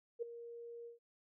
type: tone with ADSR envelope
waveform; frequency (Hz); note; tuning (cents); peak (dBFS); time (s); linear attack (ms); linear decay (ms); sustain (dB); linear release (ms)
sine; 469.5; A#4; +12; -34; 0.19-0.99; 32; 10; -13; 130
effects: none